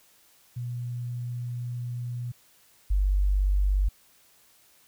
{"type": "tone pair in turn", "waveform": "sine", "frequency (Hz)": [121.5, 48.55], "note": ["B2", "G1"], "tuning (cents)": [-28, -16], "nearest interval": "octave + major third", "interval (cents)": 1588, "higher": "first", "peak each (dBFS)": [-30, -20], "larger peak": "second", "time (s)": [[0.56, 2.32], [2.9, 3.89]], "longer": "first", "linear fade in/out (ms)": 10, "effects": ["white hiss -60 dBFS RMS until 4.87 s"]}